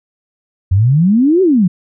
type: exponential two-way sweep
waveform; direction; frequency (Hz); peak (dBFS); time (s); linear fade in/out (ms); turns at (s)
sine; up then down; 88 to 392 to 167; -7; 0.71-1.68; 10; 1.42
effects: none